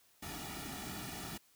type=noise with comb filter; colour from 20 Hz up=pink; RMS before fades=-44 dBFS; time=0.22-1.38 s; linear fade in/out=10 ms; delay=1.9 ms; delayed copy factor=-0.75; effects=white hiss -68 dBFS RMS until 1.55 s